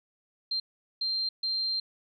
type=tone bursts at uneven times; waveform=sine; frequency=4165 Hz; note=C8; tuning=9 cents flat; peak=-27 dBFS; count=3; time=0.51-0.6 / 1.01-1.29 / 1.43-1.8 s; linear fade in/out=5 ms; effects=none